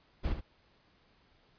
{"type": "noise with echo", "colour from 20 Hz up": "brown", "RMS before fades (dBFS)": -31, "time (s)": [0.23, 0.34], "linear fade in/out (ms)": 20, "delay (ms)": 72, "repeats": 1, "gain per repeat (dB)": -8, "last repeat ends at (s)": 0.412, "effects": ["pink hiss -67 dBFS RMS until 1.58 s", "resampled to 11025 Hz"]}